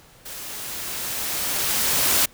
white noise with level ramp, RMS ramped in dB -36 to -18 dBFS, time 0.25-2.26 s, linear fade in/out 10 ms, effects pink hiss -51 dBFS RMS until 2.33 s

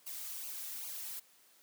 blue noise with flanger, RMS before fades -43 dBFS, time 0.06-1.2 s, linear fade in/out 10 ms, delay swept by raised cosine 0.54 to 2.94 ms, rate 2.5 Hz, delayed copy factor -0.85, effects white hiss -65 dBFS RMS until 1.62 s + high-pass 200 Hz 12 dB/octave

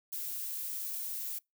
violet noise, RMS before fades -38 dBFS, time 0.12-1.39 s, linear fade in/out 10 ms, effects noise-tail reverb RT60 0.2 s tail -26 dB re dry

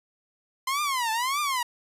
sawtooth tone with vibrato, 1027 Hz, C6, 33 cents flat, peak -21 dBFS, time 0.67-1.63 s, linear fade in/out 5 ms, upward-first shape triangle, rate 1.7 Hz, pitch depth 290 cents each way, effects resampled to 32000 Hz

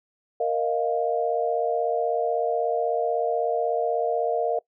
sine chord, Bb suspended fourth, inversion none, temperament equal, 466.2 / 622.3 / 698.5 Hz, Bb4 / Eb5 / F5, 0 / 0 / 0 cents, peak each -25 / -27 / -26 dBFS, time 0.4-4.59 s, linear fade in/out 5 ms, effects noise-tail reverb RT60 0.1 s tail -22 dB re dry

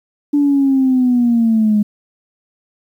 sine linear sweep, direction down, 291.9 to 206.6 Hz, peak -9 dBFS, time 0.33-1.83 s, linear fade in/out 10 ms, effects tanh soft clip ceiling -5 dBFS + 8-bit

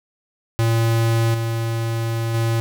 square tone with level steps, 114.4 Hz, A#2, 32 cents flat, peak -16 / -21 / -18 dBFS, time 0.59-2.6 s, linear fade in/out 0 ms, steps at 1.34 / 2.34 s, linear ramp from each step 5 ms, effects none

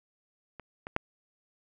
clicks, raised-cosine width 0.5 ms, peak -28 / -23 / -11 dBFS, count 3, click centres 0.597 / 0.869 / 0.964 s, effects none

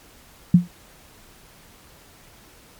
sine tone with exponential decay, 175.9 Hz, F3, 13 cents sharp, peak -5 dBFS, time 0.54-0.68 s, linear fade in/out 5 ms, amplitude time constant 30 ms, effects pink hiss -50 dBFS RMS until 2.79 s + MP3 96 kbps

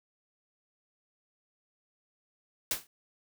white noise with exponential decay, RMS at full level -26 dBFS, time 2.71-2.87 s, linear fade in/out 2 ms, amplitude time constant 33 ms, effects none

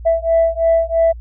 sine beating tone pair, 659.3 / 662.3 Hz, E5 / E5, 0 / +8 cents, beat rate 3 Hz, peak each -14 dBFS, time 0.05-1.13 s, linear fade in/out 20 ms, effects tanh soft clip ceiling -6 dBFS + added 58 Hz sine -29 dBFS peak until 1.2 s

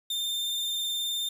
40% pulse tone with vibrato, 3599 Hz, A7, 38 cents sharp, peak -27 dBFS, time 0.1-1.29 s, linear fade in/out 5 ms, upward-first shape sine, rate 19 Hz, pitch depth 16 cents each way, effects 9-bit

